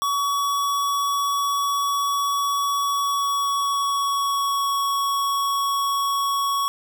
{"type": "tone with pitch glide", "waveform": "square", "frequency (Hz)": [1129, 1115.4], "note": ["C#6", "C#6"], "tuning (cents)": [31, 10], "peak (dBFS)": -21, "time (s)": [0.02, 6.68], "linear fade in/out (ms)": 0, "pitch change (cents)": -21, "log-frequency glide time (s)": [2.78, 4.79], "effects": []}